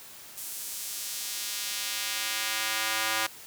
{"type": "tone with high-pass filter sweep", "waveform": "square", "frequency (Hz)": 110, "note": "A2", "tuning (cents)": 0, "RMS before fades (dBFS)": -32, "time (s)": [0.37, 3.27], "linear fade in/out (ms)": 10, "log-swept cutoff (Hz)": [9500, 1200], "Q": 0.74, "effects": ["white hiss -47 dBFS RMS until 3.46 s", "high-pass 60 Hz 12 dB/octave"]}